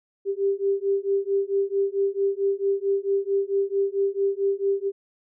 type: beating tone pair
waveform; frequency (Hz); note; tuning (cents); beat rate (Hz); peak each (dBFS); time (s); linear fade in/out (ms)
sine; 392.8 / 397.3; G4 / G4; +4 / +23; 4.5; -24; 0.25-4.92; 50
effects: none